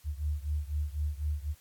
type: beating tone pair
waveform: sine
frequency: 73.1 / 77.1 Hz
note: D2 / D#2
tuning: -7 / -15 cents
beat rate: 4 Hz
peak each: -32 / -34 dBFS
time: 0.04-1.55 s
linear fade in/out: 50 ms
effects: white hiss -62 dBFS RMS until 1.6 s + AAC 64 kbps